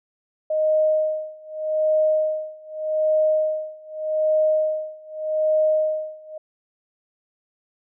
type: tone with tremolo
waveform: sine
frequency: 621 Hz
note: D#5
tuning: 3 cents flat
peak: -15 dBFS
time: 0.5-6.38 s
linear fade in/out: 5 ms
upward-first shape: sine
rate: 0.83 Hz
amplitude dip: 95%
effects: none